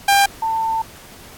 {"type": "tone pair in turn", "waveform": ["sawtooth", "sine"], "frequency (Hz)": [797, 894.6], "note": ["G5", "A5"], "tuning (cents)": [28, 28], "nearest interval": "major second", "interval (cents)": 200, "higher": "second", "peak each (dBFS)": [-7, -17], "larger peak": "first", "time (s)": [[0.08, 0.26], [0.42, 0.82]], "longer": "second", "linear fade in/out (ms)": 5, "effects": ["pink hiss -41 dBFS RMS until 1.37 s", "AAC 64 kbps"]}